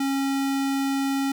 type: tone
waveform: square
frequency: 273.5 Hz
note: C#4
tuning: 23 cents flat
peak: -23 dBFS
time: 0-1.32 s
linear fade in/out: 5 ms
effects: none